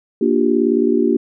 sine chord, G minor seventh, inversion first, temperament just, 235.2 / 294 / 352.8 / 392 Hz, Bb3 / D4 / F4 / G4, +16 / +2 / +18 / 0 cents, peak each -18 dBFS, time 0.21-1.17 s, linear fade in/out 5 ms, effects none

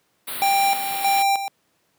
white band-stop noise, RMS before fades -30 dBFS, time 0.27-1.23 s, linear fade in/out 10 ms, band 4500 to 8600 Hz, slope 96 dB/octave
square tone with tremolo, 790 Hz, G5, 13 cents sharp, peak -17 dBFS, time 0.42-1.48 s, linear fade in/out 0 ms, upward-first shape square, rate 1.6 Hz, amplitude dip 65%
effects pink hiss -66 dBFS RMS until 1.98 s + high-pass 150 Hz 12 dB/octave

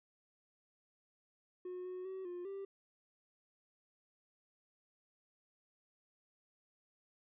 triangle tone with pitch steps, 362.9 / 366.4 / 379.1 / 354.1 / 392.5 Hz, F#4 / F#4 / F#4 / F4 / G4, -34 / -17 / +42 / +24 / +2 cents, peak -39 dBFS, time 1.65-2.65 s, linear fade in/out 5 ms, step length 200 ms, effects tanh soft clip ceiling -36 dBFS + resampled to 8000 Hz

